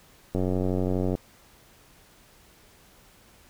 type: click train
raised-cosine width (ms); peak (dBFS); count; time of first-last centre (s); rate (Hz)
2; -14; 75; 0.35-1.152; 92.3
effects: pink hiss -56 dBFS RMS until 3.49 s